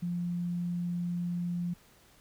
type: tone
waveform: sine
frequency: 174.61 Hz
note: F3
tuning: in tune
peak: -30 dBFS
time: 0.02-1.74 s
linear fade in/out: 10 ms
effects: pink hiss -61 dBFS RMS until 2.2 s